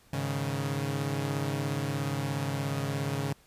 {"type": "chord", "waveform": "sawtooth", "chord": "Ab suspended fourth", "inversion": "none", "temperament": "equal", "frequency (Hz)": [103.83, 138.59, 155.56], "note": ["Ab2", "Db3", "Eb3"], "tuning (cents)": [0, 0, 0], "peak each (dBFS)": [-33, -27, -32], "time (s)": [0.13, 3.33], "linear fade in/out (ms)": 5, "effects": ["pink hiss -61 dBFS RMS until 3.46 s", "resampled to 32000 Hz"]}